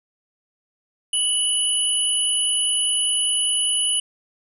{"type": "tone pair together", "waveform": "sine", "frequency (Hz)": [2960, 9925], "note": ["F#7", "D#9"], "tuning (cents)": [0, -5], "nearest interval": "octave + major sixth", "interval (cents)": 2095, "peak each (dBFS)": -21, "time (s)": [1.13, 4], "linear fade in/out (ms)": 5, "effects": []}